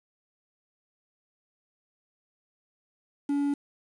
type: tone with quantisation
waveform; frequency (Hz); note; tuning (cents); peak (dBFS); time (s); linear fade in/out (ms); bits
triangle; 284.7; C#4; +46; -22; 3.29-3.54; 5; 8
effects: resampled to 24000 Hz